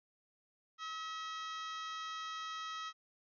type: harmonic tone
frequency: 642 Hz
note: E5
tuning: 46 cents flat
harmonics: 2 / 3 / 4 / 5 / 6 / 7 / 8 / 9 / 10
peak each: -42 / -50 / -56 / -50 / -52 / -64 / -57 / -60 / -61 dBFS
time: 0.78-2.93 s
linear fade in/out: 50 ms
effects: none